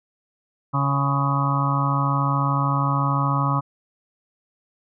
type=harmonic tone with a mistuned harmonic; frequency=139.1 Hz; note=C#3; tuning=6 cents sharp; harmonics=1 / 2 / 4 / 5 / 6 / 7 / 8 / 9; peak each=-21 / -29 / -35 / -36 / -31 / -28 / -26 / -27 dBFS; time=0.73-3.61 s; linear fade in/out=20 ms; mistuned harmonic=7; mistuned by=+45 cents; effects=none